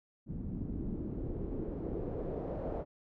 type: noise with low-pass filter sweep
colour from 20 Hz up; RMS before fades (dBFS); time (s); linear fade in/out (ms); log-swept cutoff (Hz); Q
pink; -38; 0.26-2.85; 50; 210 to 620; 2.2
effects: none